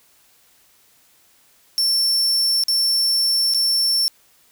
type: tone with dropouts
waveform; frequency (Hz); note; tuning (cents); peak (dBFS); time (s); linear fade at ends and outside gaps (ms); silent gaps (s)
40% pulse; 5420; E8; +47; -15; 1.78-4.08; 0; 2.637-2.683 / 3.538-3.546
effects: white hiss -56 dBFS RMS until 4.51 s